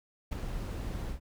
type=noise with ADSR envelope; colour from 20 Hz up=brown; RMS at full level=-29 dBFS; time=0.31-1.2 s; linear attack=18 ms; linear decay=6 ms; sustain=-7 dB; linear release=100 ms; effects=none